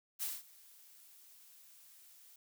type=noise with ADSR envelope; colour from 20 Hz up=blue; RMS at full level=-37 dBFS; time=0.19-2.36 s; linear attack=34 ms; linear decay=200 ms; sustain=-23 dB; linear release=3 ms; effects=none